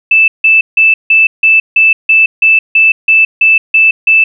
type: tone bursts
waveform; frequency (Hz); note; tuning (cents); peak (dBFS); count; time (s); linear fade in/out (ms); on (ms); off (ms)
sine; 2637; E7; 0; -3; 13; 0.11-4.24; 5; 170; 160
effects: none